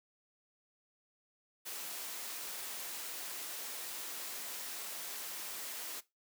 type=high-pass noise; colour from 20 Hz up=white; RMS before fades=-43 dBFS; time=1.65-6.01 s; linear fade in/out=20 ms; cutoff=290 Hz; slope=12 dB/octave; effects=noise-tail reverb RT60 0.2 s tail -18 dB re dry